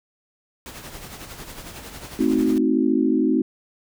pink noise with tremolo, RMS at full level -36 dBFS, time 0.66-2.58 s, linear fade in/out 0 ms, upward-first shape sine, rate 11 Hz, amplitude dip 50%
sine chord, A diminished seventh, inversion none, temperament equal with one note detuned, 220 / 261.6 / 315.1 / 370 Hz, A3 / C4 / Eb4 / Gb4, 0 / 0 / +22 / 0 cents, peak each -24 / -20 / -21 / -25 dBFS, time 2.19-3.42 s, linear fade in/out 5 ms
effects none

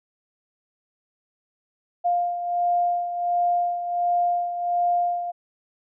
sine beating tone pair, 702 / 703.4 Hz, F5 / F5, +9 / +12 cents, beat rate 1.4 Hz, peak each -21 / -28 dBFS, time 2.04-5.32 s, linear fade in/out 20 ms, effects none

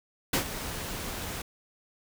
pink noise with ADSR envelope, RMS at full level -24 dBFS, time 0.33-1.42 s, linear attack 6 ms, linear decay 100 ms, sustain -12 dB, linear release 6 ms, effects none

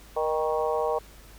harmonic tone with a mistuned harmonic, 157.4 Hz, D#3, 20 cents sharp, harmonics 3 / 4 / 5 / 6 / 7, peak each -27 / -29 / -31 / -33 / -34 dBFS, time 0.16-0.99 s, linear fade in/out 10 ms, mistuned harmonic 4, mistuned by -39 cents, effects added 50 Hz sine -49 dBFS peak until 1.38 s + pink hiss -52 dBFS RMS until 1.38 s

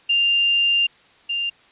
sine tone pair in turn, 2794 / 2794 Hz, F7 / F7, 0 / 0 cents, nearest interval unison, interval 0 cents, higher neither, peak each -15 / -21 dBFS, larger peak first, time 0.09-0.87 / 1.29-1.5 s, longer first, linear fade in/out 10 ms, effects white hiss -53 dBFS RMS until 1.71 s + resampled to 8000 Hz

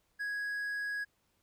triangle tone, 1661.2 Hz, G#6, in tune, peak -32 dBFS, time 0.19-1.05 s, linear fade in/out 20 ms, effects pink hiss -75 dBFS RMS until 1.42 s

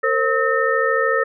sine tone cluster, 458.6 / 532 / 1286 / 1820 Hz, A#4 / C5 / E6 / A#6, -28 / +29 / -43 / -42 cents, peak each -21 dBFS, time 0.03-1.24 s, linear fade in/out 10 ms, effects none

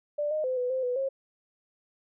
sine tone with pitch steps, 589 / 616 / 513 / 496.5 / 520 / 494.9 / 539 Hz, D5 / D#5 / C5 / B4 / C5 / B4 / C#5, +5 / -17 / -34 / +9 / -11 / +4 / -49 cents, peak -26 dBFS, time 0.18-1.09 s, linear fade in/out 10 ms, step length 130 ms, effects none

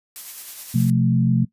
blue noise with tremolo, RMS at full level -33 dBFS, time 0.16-0.9 s, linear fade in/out 0 ms, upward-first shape sine, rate 9.6 Hz, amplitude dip 35%
sine chord, F major, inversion second, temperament equal with one note detuned, 127.97 / 174.61 / 220 Hz, C3 / F3 / A3, -38 / 0 / 0 cents, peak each -18 / -20 / -20 dBFS, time 0.74-1.45 s, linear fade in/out 10 ms
effects noise-tail reverb RT60 0.1 s tail -19 dB re dry + resampled to 32000 Hz

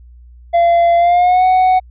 triangle tone with pitch glide, 685 to 742.7 Hz, F5 to F#5, -34 to +6 cents, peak -6 dBFS, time 0.53-1.8 s, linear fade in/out 20 ms, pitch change +140 cents, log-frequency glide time 0.97-1.45 s, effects added 60 Hz sine -37 dBFS peak until 1.9 s + resampled to 8000 Hz

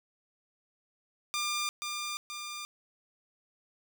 10% pulse tone with echo, 1198 Hz, D6, 34 cents sharp, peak -22 dBFS, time 1.34-1.69 s, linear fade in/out 0 ms, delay 480 ms, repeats 2, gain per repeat -4 dB, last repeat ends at 2.65 s, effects none

